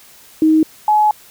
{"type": "tone pair in turn", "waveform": "sine", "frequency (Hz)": [314.6, 848.2], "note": ["D#4", "G#5"], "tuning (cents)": [19, 36], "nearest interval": "octave + perfect fourth", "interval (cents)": 1717, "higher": "second", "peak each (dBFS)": [-8, -9], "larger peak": "first", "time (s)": [[0.42, 0.63], [0.88, 1.11]], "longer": "second", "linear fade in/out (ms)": 2, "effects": ["white hiss -44 dBFS RMS until 1.3 s"]}